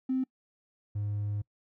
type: tone pair in turn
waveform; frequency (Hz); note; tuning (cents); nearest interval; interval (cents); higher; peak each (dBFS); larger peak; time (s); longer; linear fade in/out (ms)
triangle; 260.2 / 103.26; C4 / G#2; -9 / -9; octave + major third; 1600; first; -22 / -27; first; 0.09-0.24 / 0.95-1.42; second; 10
effects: noise-tail reverb RT60 0.1 s tail -26 dB re dry + tanh soft clip ceiling -24 dBFS